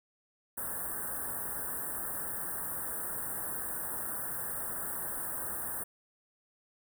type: band-stop noise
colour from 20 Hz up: white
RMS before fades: -37 dBFS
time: 0.57-5.84 s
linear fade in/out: 10 ms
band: 1800 to 8300 Hz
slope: 96 dB/octave
effects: none